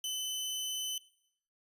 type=tone; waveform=sawtooth; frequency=3032 Hz; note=F#7; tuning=42 cents sharp; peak=-31 dBFS; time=0.04-0.98 s; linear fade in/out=2 ms; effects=noise-tail reverb RT60 0.7 s tail -19 dB re dry + resampled to 32000 Hz